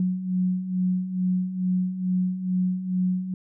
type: beating tone pair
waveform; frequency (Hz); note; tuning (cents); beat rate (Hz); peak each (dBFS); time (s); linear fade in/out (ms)
sine; 181.8 / 184.1; F#3 / F#3; -30 / -8; 2.3; -29 / -23; 0-3.34; 2
effects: none